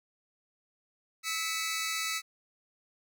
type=tone cluster; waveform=15% pulse; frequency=1300 / 1988 / 2248 Hz; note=E6 / B6 / C#7; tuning=-24 / +11 / +24 cents; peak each=-29 / -29 / -30 dBFS; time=1.23-2.22 s; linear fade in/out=50 ms; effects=none